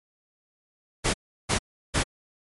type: noise bursts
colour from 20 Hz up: pink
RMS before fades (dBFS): -23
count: 3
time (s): 1.04-2.037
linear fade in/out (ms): 20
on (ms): 99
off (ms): 350
effects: MP3 48 kbps